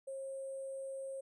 sine tone with sample-and-hold, 538 Hz, C5, 48 cents sharp, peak -40 dBFS, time 0.07-1.21 s, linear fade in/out 10 ms, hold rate 8820 Hz, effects resampled to 22050 Hz

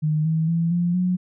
sine tone with pitch steps, 153.6 / 160.12 / 166.92 / 174.01 / 181.4 Hz, D#3 / D#3 / E3 / F3 / F#3, -22 / +50 / +22 / -6 / -34 cents, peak -18 dBFS, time 0.02-1.17 s, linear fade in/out 20 ms, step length 230 ms, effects none

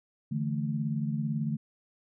sine chord, D suspended second, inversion none, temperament equal, 146.83 / 164.81 / 220 Hz, D3 / E3 / A3, 0 / 0 / 0 cents, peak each -31 / -35 / -32 dBFS, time 0.31-1.57 s, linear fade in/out 10 ms, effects none

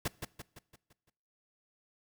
pink noise with echo, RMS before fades -33 dBFS, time 0.05-0.08 s, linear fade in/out 5 ms, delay 170 ms, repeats 6, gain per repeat -6 dB, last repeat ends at 1.1 s, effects noise-tail reverb RT60 0.7 s tail -22 dB re dry

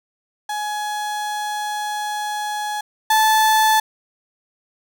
35% pulse tone pair in turn, 840 / 872.2 Hz, G#5 / A5, +19 / -15 cents, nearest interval minor second, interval 66 cents, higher second, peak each -21 / -11 dBFS, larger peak second, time 0.49-2.81 / 3.1-3.8 s, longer first, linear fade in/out 5 ms, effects none

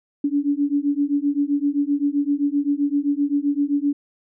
sine beating tone pair, 282.7 / 290.4 Hz, C#4 / D4, +34 / -19 cents, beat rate 7.7 Hz, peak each -21 dBFS, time 0.24-3.93 s, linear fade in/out 5 ms, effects none

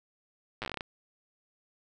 slowing click train, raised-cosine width 0.3 ms, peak -19 dBFS, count 11, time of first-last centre 0.62-0.808 s, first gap 8 ms, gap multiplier 1.18, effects none

